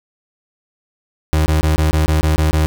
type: tone bursts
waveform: 35% pulse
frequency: 77.78 Hz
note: D#2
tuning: in tune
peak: -10 dBFS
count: 9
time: 1.33-2.66 s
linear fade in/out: 0 ms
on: 130 ms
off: 20 ms
effects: none